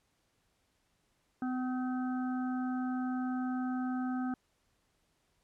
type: harmonic tone with a mistuned harmonic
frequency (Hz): 254.2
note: C4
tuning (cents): -50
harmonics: 1 / 3 / 5 / 6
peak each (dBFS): -32 / -42 / -46 / -48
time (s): 1.42-4.34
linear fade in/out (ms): 2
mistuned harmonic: 6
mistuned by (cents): +16
effects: pink hiss -75 dBFS RMS until 5.43 s + low-pass 11000 Hz 12 dB/octave